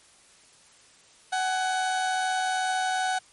30% pulse tone pair together, 748 / 830.4 Hz, F#5 / G#5, +19 / 0 cents, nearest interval major second, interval 181 cents, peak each -22 / -33 dBFS, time 1.32-3.19 s, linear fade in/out 10 ms, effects white hiss -56 dBFS RMS until 3.32 s + MP3 48 kbps

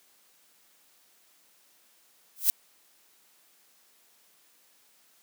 violet noise with exponential growth, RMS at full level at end -17 dBFS, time 2.36-2.5 s, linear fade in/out 0 ms, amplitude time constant 30 ms, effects white hiss -63 dBFS RMS until 5.22 s + high-pass 200 Hz 12 dB/octave

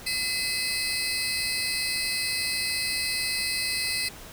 30% pulse tone cluster, 2029 / 2568 / 4202 / 4679 Hz, B6 / E7 / C8 / D8, +46 / -46 / +7 / -7 cents, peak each -29 dBFS, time 0.06-4.09 s, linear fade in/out 10 ms, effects pink hiss -44 dBFS RMS until 4.32 s

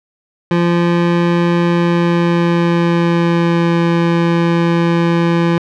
25% pulse tone with pitch glide, 172.3 to 169.44 Hz, F3 to E3, -23 to +48 cents, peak -7 dBFS, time 0.51-5.58 s, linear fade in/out 2 ms, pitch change -29 cents, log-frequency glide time 1.65-3.77 s, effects low-pass 3000 Hz 12 dB/octave

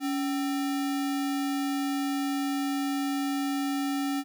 sine tone with sample-and-hold, 280.1 Hz, C#4, 18 cents sharp, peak -26 dBFS, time 0-4.24 s, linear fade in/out 50 ms, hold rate 1050 Hz, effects none

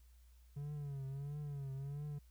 triangle tone with vibrato, 141.2 Hz, C#3, 32 cents sharp, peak -39 dBFS, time 0.56-2.19 s, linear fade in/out 10 ms, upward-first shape triangle, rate 1.5 Hz, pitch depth 100 cents each way, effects added 60 Hz sine -60 dBFS peak until 2.3 s + white hiss -75 dBFS RMS until 2.3 s

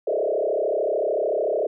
sine tone with frequency modulation, 523.3 Hz, C5, in tune, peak -20 dBFS, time 0.07-1.67 s, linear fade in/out 5 ms, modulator 33.5 Hz, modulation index 3.8, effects none

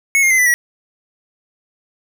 square tone with pitch steps, 2200 / 2128 / 2057 / 1989.6 / 1924.1 Hz, C#7 / C7 / C7 / B6 / B6, -14 / +29 / -30 / +12 / -46 cents, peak -11 dBFS, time 0.15-0.54 s, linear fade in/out 0 ms, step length 78 ms, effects none

